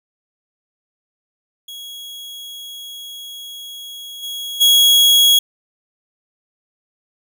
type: tone with level steps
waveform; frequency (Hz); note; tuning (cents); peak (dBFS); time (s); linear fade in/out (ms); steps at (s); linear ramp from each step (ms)
40% pulse; 3322; G#7; 0; -30 / -24 / -8; 1.68-5.39; 5; 4.22 / 4.6; 20
effects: none